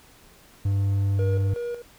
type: tone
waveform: triangle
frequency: 99 Hz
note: G2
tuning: 18 cents sharp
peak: -18 dBFS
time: 0.65-1.54 s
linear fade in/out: 5 ms
type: tone with tremolo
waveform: triangle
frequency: 477.6 Hz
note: A#4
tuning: 42 cents sharp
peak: -25 dBFS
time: 1.19-1.82 s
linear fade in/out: 2 ms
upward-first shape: square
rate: 2.7 Hz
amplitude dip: 65%
effects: pink hiss -53 dBFS RMS until 1.98 s